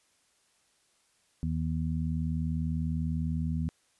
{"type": "harmonic tone", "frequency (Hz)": 80, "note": "D#2", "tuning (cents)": 49, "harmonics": [1, 2, 3], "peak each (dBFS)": [-32, -31, -35], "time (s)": [1.43, 3.69], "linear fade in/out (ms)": 0, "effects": ["white hiss -69 dBFS RMS until 3.99 s", "resampled to 24000 Hz"]}